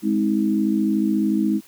sine chord, Ab major, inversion none, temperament equal with one note detuned, 207.7 / 261.6 / 318.4 Hz, Ab3 / C4 / Eb4, 0 / 0 / +40 cents, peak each -20 / -25 / -21 dBFS, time 0.02-1.61 s, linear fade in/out 50 ms, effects white hiss -50 dBFS RMS until 1.67 s

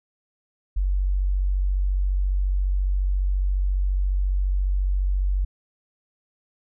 sine tone, 47.24 Hz, F#1, 37 cents sharp, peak -19 dBFS, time 0.76-5.45 s, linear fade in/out 10 ms, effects none

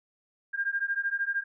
sine beating tone pair, 1600 / 1613 Hz, G6 / G6, +35 / +49 cents, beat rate 13 Hz, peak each -30 dBFS, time 0.53-1.44 s, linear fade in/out 20 ms, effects none

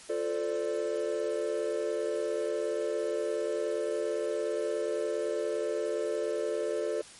triangle chord, D minor seventh, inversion first, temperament equal with one note detuned, 349.2 / 440 / 517.2 / 587.3 Hz, F4 / A4 / C5 / D5, 0 / 0 / -20 / 0 cents, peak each -34 / -30 / -35 / -32 dBFS, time 0.09-7.02 s, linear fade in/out 10 ms, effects white hiss -50 dBFS RMS until 7.19 s + MP3 48 kbps

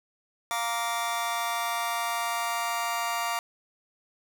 sawtooth chord, Bb major, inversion second, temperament just, 699.2 / 932.3 / 1165.4 Hz, F5 / Bb5 / D6, +2 / 0 / -14 cents, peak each -28 dBFS, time 0.51-3.39 s, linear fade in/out 0 ms, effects none

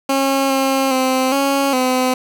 15% pulse tone with pitch steps, 271.9 / 268.6 / 260.1 / 276.4 / 255.5 Hz, C#4 / C4 / C4 / C#4 / C4, -33 / +46 / -10 / -5 / -41 cents, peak -8 dBFS, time 0.09-2.14 s, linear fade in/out 5 ms, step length 410 ms, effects none

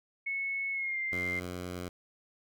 sine tone with pitch glide, 2199 to 2096 Hz, C#7 to C7, -14 to +2 cents, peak -31 dBFS, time 0.26-1.4 s, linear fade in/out 10 ms, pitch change -84 cents, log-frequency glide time 0.72-1 s
10% pulse tone, 89.7 Hz, F2, 47 cents sharp, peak -29 dBFS, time 1.12-1.89 s, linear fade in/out 5 ms
effects none

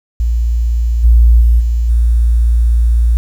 sine tone with level steps, 58 Hz, A#1, 8 cents flat, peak -10 / -3 / -5 / -10 / -7 dBFS, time 0.2-3.17 s, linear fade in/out 0 ms, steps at 1.03 / 1.4 / 1.59 / 1.88 s, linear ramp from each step 20 ms, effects 7-bit

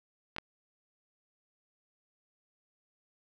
clicks, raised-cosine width 0.3 ms, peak -22 / -18 dBFS, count 2, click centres 0.364 / 0.384 s, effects none

